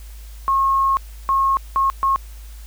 sine tone bursts at uneven times, 1084 Hz, C#6, 39 cents flat, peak -14 dBFS, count 4, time 0.48-0.97 / 1.29-1.57 / 1.76-1.9 / 2.03-2.16 s, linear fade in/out 0 ms, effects added 53 Hz sine -34 dBFS peak until 2.66 s + white hiss -48 dBFS RMS until 2.66 s

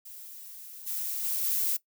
violet noise with level steps, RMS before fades -45 / -33 / -30 / -28 dBFS, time 0.05-1.77 s, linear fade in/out 10 ms, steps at 0.86 / 1.23 / 1.43 s, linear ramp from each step 20 ms, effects noise-tail reverb RT60 0.1 s tail -18 dB re dry

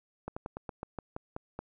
slowing click train, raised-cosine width 1 ms, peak -23 dBFS, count 10, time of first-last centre 0.28-1.59 s, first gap 85 ms, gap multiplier 1.13, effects none

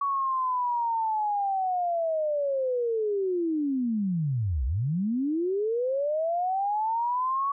sine linear two-way sweep, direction down then up, 1127 to 57.3 to 1127 Hz, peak -24 dBFS, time 0.01-7.52 s, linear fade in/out 5 ms, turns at 4.65 s, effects none

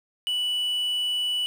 triangle tone with quantisation, 2960 Hz, F#7, in tune, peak -22 dBFS, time 0.27-1.46 s, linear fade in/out 0 ms, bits 8, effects none

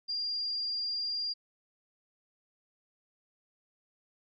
sine tone, 4793 Hz, D8, 34 cents sharp, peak -31 dBFS, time 0.08-1.34 s, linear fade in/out 20 ms, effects none

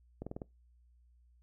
slowing click train, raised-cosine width 2 ms, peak -27 dBFS, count 5, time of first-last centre 0.22-0.418 s, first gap 46 ms, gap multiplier 1.05, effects noise-tail reverb RT60 0.2 s tail -23 dB re dry + added 60 Hz sine -62 dBFS peak until 1.42 s

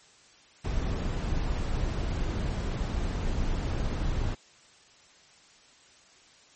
brown noise, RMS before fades -29 dBFS, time 0.64-4.35 s, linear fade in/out 10 ms, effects white hiss -57 dBFS RMS until 6.55 s + MP3 32 kbps

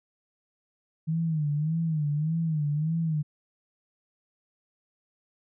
sine tone with vibrato, 155.56 Hz, D#3, in tune, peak -24 dBFS, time 1.07-3.23 s, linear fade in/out 20 ms, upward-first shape sine, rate 1.7 Hz, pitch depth 110 cents each way, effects none

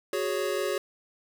square chord, F# suspended second, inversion none, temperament equal with one note detuned, 370 / 415.3 / 556 Hz, F#4 / G#4 / C#5, 0 / 0 / +5 cents, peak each -32 dBFS, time 0.13-0.78 s, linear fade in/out 2 ms, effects none

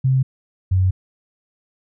sine tone pair in turn, 131.6 / 93.22 Hz, C3 / F#2, +10 / +13 cents, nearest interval tritone, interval 597 cents, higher first, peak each -13 dBFS, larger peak neither, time 0.04-0.23 / 0.71-0.91 s, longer second, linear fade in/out 10 ms, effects none

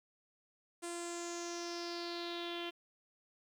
sawtooth tone with low-pass filter sweep, 344.1 Hz, F4, 26 cents flat, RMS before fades -42 dBFS, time 0.82-2.71 s, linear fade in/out 20 ms, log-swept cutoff 9000 to 3100 Hz, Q 5.4, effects 11-bit

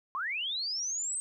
sine linear sweep, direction up, 1008 to 8390 Hz, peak -31 dBFS, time 0.15-1.2 s, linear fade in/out 0 ms, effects 12-bit

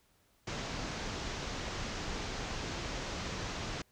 pink low-pass noise, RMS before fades -39 dBFS, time 0.47-3.82 s, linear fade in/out 5 ms, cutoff 6800 Hz, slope 48 dB/octave, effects pink hiss -70 dBFS RMS until 3.91 s

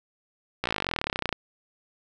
slowing click train, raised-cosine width 0.3 ms, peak -10 dBFS, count 29, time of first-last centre 0.64-1.327 s, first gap 16 ms, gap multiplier 1.03, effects none

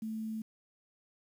sine tone with quantisation, 220 Hz, A3, in tune, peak -35 dBFS, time 0.02-0.42 s, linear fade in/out 5 ms, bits 10, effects none

